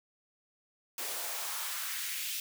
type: noise with high-pass filter sweep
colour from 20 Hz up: white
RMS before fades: -37 dBFS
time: 0.98-2.4 s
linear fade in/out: 2 ms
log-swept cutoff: 400 to 3000 Hz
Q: 1.7
effects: none